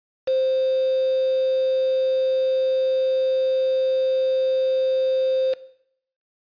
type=tone with quantisation; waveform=sine; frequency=523.3 Hz; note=C5; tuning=in tune; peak=-18 dBFS; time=0.27-5.54 s; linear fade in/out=10 ms; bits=5; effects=noise-tail reverb RT60 0.7 s tail -18 dB re dry + resampled to 11025 Hz